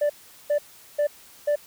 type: tone bursts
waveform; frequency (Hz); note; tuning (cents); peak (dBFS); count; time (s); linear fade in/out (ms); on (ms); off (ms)
sine; 587.3; D5; 0; -16; 4; 0.01-1.558; 10; 87; 400
effects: tanh soft clip ceiling -18 dBFS + white hiss -50 dBFS RMS until 1.66 s